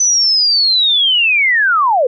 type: linear sweep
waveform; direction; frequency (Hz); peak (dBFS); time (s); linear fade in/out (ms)
sine; down; 6070 to 466.2; -9; 0-2.07; 5
effects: none